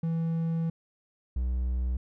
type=tone pair in turn; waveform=triangle; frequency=164.5 / 62.26 Hz; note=E3 / B1; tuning=-3 / +15 cents; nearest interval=octave + perfect fourth; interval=1682 cents; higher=first; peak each=-24 dBFS; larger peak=neither; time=0.03-0.7 / 1.36-1.97 s; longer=first; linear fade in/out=5 ms; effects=none